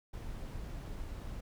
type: noise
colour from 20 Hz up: brown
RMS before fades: -42 dBFS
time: 0.13-1.41 s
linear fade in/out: 10 ms
effects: none